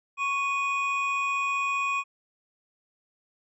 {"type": "tone pair together", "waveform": "triangle", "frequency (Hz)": [1104.7, 2480], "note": ["C#6", "D#7"], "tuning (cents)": [-6, -6], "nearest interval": "octave + major second", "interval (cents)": 1400, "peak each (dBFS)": -26, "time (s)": [0.17, 2.04], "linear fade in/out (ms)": 50, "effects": ["resampled to 24000 Hz"]}